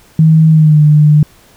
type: tone with pitch glide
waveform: sine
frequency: 158.9 to 150.33 Hz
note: D#3 to D3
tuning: +37 to +41 cents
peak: -3 dBFS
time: 0.19-1.23 s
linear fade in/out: 2 ms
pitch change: -96 cents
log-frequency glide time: 0.5-0.8 s
effects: pink hiss -45 dBFS RMS until 1.56 s